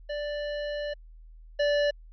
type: tone pair in turn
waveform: square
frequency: 587.3 / 582.2 Hz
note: D5 / D5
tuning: 0 / -15 cents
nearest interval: unison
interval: 15 cents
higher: first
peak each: -31 / -23 dBFS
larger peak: second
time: 0.09-0.94 / 1.59-1.91 s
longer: first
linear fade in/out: 10 ms
effects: added 40 Hz sine -46 dBFS peak until 2.12 s + resampled to 11025 Hz